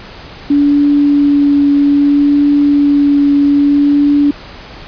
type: tone with vibrato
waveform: sine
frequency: 286.6 Hz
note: D4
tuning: 42 cents flat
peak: -6 dBFS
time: 0.5-4.31 s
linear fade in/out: 5 ms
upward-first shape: triangle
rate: 0.62 Hz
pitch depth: 12 cents each way
effects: pink hiss -32 dBFS RMS until 4.87 s + resampled to 11025 Hz